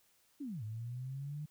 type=linear two-way sweep; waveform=sine; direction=down then up; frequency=303.7 to 105.4 to 152.8 Hz; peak=-39 dBFS; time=0.4-1.46 s; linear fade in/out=10 ms; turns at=0.63 s; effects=white hiss -71 dBFS RMS until 1.5 s